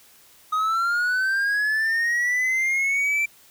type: linear sweep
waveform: triangle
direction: up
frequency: 1244.5 to 2349 Hz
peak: -18 dBFS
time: 0.52-3.26 s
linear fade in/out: 10 ms
effects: white hiss -53 dBFS RMS until 3.5 s